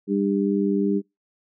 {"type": "harmonic tone", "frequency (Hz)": 99.7, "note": "G2", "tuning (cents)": 30, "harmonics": [2, 3, 4], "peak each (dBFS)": [-22, -24, -25], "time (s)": [0.07, 1.02], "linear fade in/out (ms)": 50, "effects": ["noise-tail reverb RT60 0.2 s tail -26 dB re dry"]}